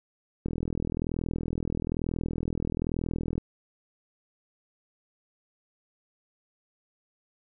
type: click train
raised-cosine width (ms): 3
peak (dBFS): -17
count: 121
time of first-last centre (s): 0.46-3.38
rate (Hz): 41.1
effects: none